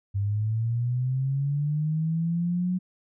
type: linear sweep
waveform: sine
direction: up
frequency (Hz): 98 to 184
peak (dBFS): -23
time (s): 0.14-2.79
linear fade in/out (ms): 20
effects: none